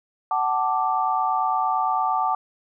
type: chord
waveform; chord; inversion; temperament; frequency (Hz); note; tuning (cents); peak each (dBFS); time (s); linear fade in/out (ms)
sine; D major; first; equal with one note detuned; 751.2 / 880 / 1174.7; F#5 / A5 / D6; +26 / 0 / 0; -24; 0.31-2.35; 2
effects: none